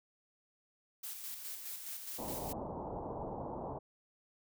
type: noise with tremolo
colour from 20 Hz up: blue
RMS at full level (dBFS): -43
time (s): 1.03-2.53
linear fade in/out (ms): 10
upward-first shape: square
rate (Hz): 4.8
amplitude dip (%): 40
type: low-pass noise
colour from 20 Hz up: white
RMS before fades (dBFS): -42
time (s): 2.18-3.79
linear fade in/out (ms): 10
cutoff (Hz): 940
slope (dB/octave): 48
effects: none